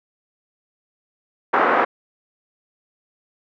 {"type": "band-pass noise", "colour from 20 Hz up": "white", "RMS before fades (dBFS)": -17, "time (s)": [1.53, 1.85], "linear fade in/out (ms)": 10, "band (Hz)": [280, 1500], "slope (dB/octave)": 24, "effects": []}